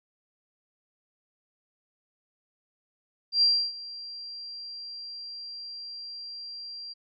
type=tone with ADSR envelope; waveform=sine; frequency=4741 Hz; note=D8; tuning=16 cents sharp; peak=-17 dBFS; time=3.32-6.94 s; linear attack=100 ms; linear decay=300 ms; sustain=-20 dB; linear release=20 ms; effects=none